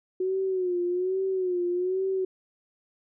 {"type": "tone with vibrato", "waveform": "sine", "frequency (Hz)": 367.1, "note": "F#4", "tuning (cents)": -14, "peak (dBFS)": -24, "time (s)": [0.2, 2.25], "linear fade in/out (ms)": 5, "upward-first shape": "sine", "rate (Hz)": 1.2, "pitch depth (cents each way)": 75, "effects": []}